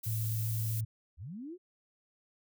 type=noise; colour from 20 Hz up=violet; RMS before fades=-40 dBFS; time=0.03-0.81 s; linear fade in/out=10 ms
type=tone; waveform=sine; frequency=110.7 Hz; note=A2; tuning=11 cents sharp; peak=-31 dBFS; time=0.06-0.85 s; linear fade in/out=10 ms
type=linear sweep; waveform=sine; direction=up; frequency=61.74 to 380.5 Hz; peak=-40 dBFS; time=1.17-1.58 s; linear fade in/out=50 ms
effects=none